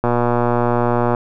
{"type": "click train", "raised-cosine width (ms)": 1, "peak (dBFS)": -3, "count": 134, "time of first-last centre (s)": [0.04, 1.148], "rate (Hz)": 120, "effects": []}